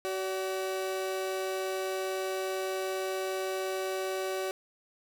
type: tone pair together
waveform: 35% pulse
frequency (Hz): 377.5 / 574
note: F#4 / D5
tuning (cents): +35 / -40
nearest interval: perfect fifth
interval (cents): 725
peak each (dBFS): -31 / -34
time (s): 0.05-4.51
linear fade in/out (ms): 0
effects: none